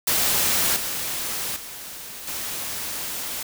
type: noise with level steps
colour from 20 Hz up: white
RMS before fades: -21 / -28 / -37 / -30 dBFS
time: 0.07-3.43 s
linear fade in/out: 5 ms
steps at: 0.76 / 1.56 / 2.27 s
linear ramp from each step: 5 ms
effects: none